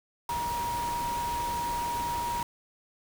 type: tone in noise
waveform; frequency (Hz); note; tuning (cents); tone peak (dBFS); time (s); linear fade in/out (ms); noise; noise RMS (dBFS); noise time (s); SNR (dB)
sine; 950; A#5; +33; -29; 0.29-2.43; 2; pink; -38; 0.29-2.43; +6
effects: none